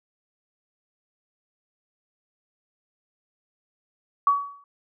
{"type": "tone with exponential decay", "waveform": "sine", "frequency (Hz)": 1132, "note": "C#6", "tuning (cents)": 36, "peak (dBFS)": -13, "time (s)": [4.27, 4.64], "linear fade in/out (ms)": 2, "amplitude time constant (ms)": 79, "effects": []}